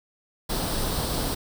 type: noise with comb filter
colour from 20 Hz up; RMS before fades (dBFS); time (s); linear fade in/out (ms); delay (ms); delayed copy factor
pink; -27; 0.49-1.35; 10; 0.22; +0.55
effects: none